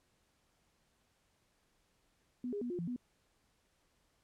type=tone with pitch steps; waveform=sine; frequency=247.4 / 409 / 243 / 354.5 / 171 / 246.1 Hz; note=B3 / G#4 / B3 / F4 / F3 / B3; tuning=+3 / -26 / -28 / +26 / -36 / -6 cents; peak=-36 dBFS; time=2.44-2.962 s; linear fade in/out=2 ms; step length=87 ms; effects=pink hiss -75 dBFS RMS until 4.23 s + low-pass 11000 Hz 12 dB/octave